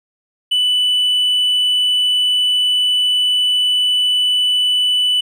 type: tone with hard clipping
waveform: sine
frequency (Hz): 2982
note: F#7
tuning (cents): +13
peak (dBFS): -13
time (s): 0.51-5.21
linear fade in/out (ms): 10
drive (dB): 2
effects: none